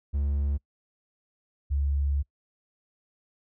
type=tone pair in turn; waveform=triangle / sine; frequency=71 / 70.51 Hz; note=C#2 / C#2; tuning=+42 / +30 cents; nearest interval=unison; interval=12 cents; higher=first; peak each=-22 / -23 dBFS; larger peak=first; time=0.13-0.58 / 1.7-2.23 s; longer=second; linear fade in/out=20 ms; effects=noise-tail reverb RT60 0.1 s tail -25 dB re dry